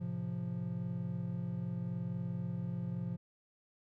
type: chord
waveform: triangle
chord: F major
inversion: first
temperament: equal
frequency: 110 / 130.81 / 174.61 Hz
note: A2 / C3 / F3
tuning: 0 / 0 / 0 cents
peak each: -40 / -39 / -36 dBFS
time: 0-3.17 s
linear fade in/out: 20 ms
effects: none

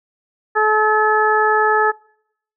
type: harmonic tone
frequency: 430 Hz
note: A4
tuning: 40 cents flat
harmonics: 1 / 2 / 3 / 4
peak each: -18 / -18 / -18 / -18 dBFS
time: 0.55-1.92 s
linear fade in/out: 20 ms
effects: noise-tail reverb RT60 0.7 s tail -24 dB re dry

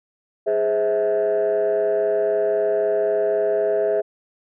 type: chord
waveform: sine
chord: Ab augmented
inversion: none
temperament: just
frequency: 415.3 / 519.1 / 648.9 Hz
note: Ab4 / C5 / E5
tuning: 0 / -14 / -27 cents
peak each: -19 / -24 / -19 dBFS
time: 0.46-4.02 s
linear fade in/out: 20 ms
effects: tanh soft clip ceiling -13 dBFS

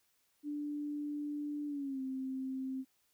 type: tone with pitch glide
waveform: sine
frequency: 293.7 to 263.2 Hz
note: D4 to C4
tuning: 0 to +10 cents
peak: -36 dBFS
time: 0.43-2.85 s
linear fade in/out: 50 ms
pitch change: -190 cents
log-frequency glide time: 1.67-2.01 s
effects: white hiss -75 dBFS RMS until 3.13 s

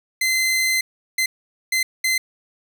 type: tone bursts at uneven times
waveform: sawtooth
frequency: 2063 Hz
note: C7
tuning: 25 cents flat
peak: -14 dBFS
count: 4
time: 0.21-0.81 / 1.18-1.26 / 1.72-1.83 / 2.04-2.18 s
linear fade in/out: 5 ms
effects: none

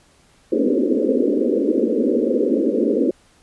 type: band-pass noise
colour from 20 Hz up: pink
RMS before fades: -18 dBFS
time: 0.52-3.11 s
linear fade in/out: 5 ms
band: 220 to 540 Hz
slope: 96 dB/octave
effects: pink hiss -55 dBFS RMS until 3.42 s + resampled to 24000 Hz

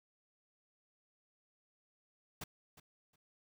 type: noise with echo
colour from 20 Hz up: pink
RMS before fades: -44 dBFS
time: 2.41-2.44 s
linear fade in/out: 5 ms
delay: 360 ms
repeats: 2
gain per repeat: -15 dB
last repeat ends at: 3.16 s
effects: none

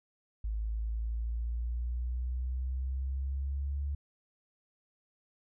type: exponential sweep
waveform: sine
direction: up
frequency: 53.1 to 71.5 Hz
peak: -31 dBFS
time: 0.44-3.95 s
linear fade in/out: 5 ms
effects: none

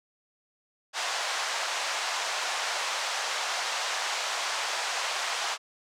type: band-pass noise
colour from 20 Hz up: pink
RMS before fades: -31 dBFS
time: 0.93-5.58 s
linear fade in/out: 50 ms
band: 680 to 7200 Hz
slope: 24 dB/octave
effects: none

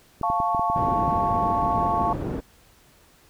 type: clicks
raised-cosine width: 3 ms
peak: -19 dBFS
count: 11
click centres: 0.213 / 0.301 / 0.402 / 0.548 / 0.595 / 0.7 / 0.763 / 0.795 / 0.887 / 1.026 / 1.08 s
type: chord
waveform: sine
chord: F augmented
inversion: none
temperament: equal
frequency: 698.5 / 880 / 1108.7 Hz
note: F5 / A5 / C#6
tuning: 0 / 0 / 0 cents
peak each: -25 dBFS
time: 0.23-2.13 s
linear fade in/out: 2 ms
type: low-pass noise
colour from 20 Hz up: white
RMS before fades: -29 dBFS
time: 0.75-2.41 s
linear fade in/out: 20 ms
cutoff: 330 Hz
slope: 12 dB/octave
effects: pink hiss -56 dBFS RMS until 3.29 s

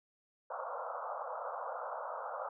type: band-pass noise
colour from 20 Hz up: pink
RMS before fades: -41 dBFS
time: 0.5-2.49 s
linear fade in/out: 5 ms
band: 500 to 1400 Hz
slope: 96 dB/octave
effects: none

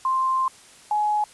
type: tone pair in turn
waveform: sine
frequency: 1048 / 841.3 Hz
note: C6 / G#5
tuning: +2 / +22 cents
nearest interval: major third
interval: 380 cents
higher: first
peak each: -19 dBFS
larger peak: neither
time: 0.05-0.48 / 0.91-1.24 s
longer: first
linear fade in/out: 2 ms
effects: white hiss -49 dBFS RMS until 1.33 s + resampled to 24000 Hz

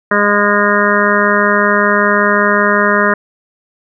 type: harmonic tone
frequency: 205.2 Hz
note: G#3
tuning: 21 cents flat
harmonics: 1 / 2 / 3 / 5 / 6 / 7 / 8 / 9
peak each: -17 / -17 / -17 / -17 / -17 / -17 / -17 / -17 dBFS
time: 0.11-3.14 s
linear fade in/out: 5 ms
effects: none

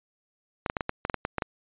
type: clicks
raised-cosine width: 0.5 ms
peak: -12 dBFS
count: 11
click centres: 0.662 / 0.699 / 0.768 / 0.808 / 0.894 / 1.051 / 1.098 / 1.143 / 1.251 / 1.383 / 1.422 s
effects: resampled to 8000 Hz

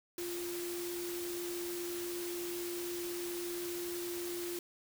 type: tone in noise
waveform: sine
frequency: 349.2 Hz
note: F4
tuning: in tune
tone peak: -38 dBFS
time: 0.18-4.59 s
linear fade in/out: 2 ms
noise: white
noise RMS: -44 dBFS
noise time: 0.18-4.59 s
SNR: +3 dB
effects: none

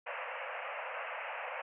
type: band-pass noise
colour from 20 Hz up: pink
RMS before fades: -41 dBFS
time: 0.06-1.62 s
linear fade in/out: 10 ms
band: 500 to 2800 Hz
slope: 96 dB/octave
effects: none

